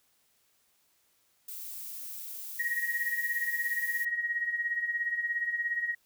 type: noise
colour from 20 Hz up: violet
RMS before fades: -41 dBFS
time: 1.48-4.05 s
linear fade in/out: 5 ms
type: tone with tremolo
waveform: sine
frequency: 1890 Hz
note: A#6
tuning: 23 cents sharp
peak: -26 dBFS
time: 2.59-5.95 s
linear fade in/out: 10 ms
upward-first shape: sine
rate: 17 Hz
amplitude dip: 65%
effects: white hiss -70 dBFS RMS until 6.05 s